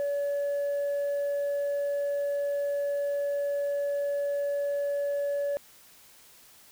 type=tone; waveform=sine; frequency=570 Hz; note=C#5; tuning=48 cents sharp; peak=-24 dBFS; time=0-5.57 s; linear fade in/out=0 ms; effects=tanh soft clip ceiling -25 dBFS + white hiss -55 dBFS RMS until 6.71 s